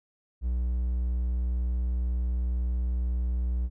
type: tone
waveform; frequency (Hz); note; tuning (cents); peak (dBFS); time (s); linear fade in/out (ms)
triangle; 61; B1; -21; -23; 0.41-3.7; 50
effects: none